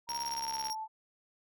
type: tone with pitch glide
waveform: sine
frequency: 939 to 876.1 Hz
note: A#5 to A5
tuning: +12 to -8 cents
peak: -36 dBFS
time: 0.07-0.88 s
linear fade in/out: 50 ms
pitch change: -120 cents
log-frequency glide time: 0.21-0.69 s
type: click train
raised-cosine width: 0.2 ms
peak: -27 dBFS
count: 43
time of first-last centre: 0.09-0.699 s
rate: 69 Hz
type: tone with tremolo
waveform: 40% pulse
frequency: 5588 Hz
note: F8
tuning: in tune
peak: -34 dBFS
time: 0.09-0.75 s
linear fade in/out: 5 ms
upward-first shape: square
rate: 18 Hz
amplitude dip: 75%
effects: none